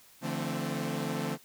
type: chord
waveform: sawtooth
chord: D minor seventh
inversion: none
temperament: equal with one note detuned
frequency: 146.83 / 170.13 / 220 / 261.6 Hz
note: D3 / F3 / A3 / C4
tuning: 0 / -45 / 0 / 0 cents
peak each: -33 dBFS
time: 0.21-1.38 s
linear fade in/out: 50 ms
effects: white hiss -58 dBFS RMS until 1.44 s